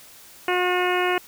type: harmonic tone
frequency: 360.7 Hz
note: F#4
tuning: 44 cents flat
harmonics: 1 / 2 / 3 / 4 / 5 / 6 / 7 / 8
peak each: -23 / -26 / -28 / -29 / -30 / -31 / -31 / -32 dBFS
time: 0.48-1.18 s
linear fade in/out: 2 ms
effects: white hiss -47 dBFS RMS until 1.27 s